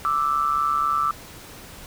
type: tone pair together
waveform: sine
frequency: 1174.7 / 1318.6 Hz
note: D6 / E6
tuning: 0 / 0 cents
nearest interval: major second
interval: 200 cents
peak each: -22 dBFS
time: 0.05-1.11 s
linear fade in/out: 0 ms
effects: pink hiss -42 dBFS RMS until 1.86 s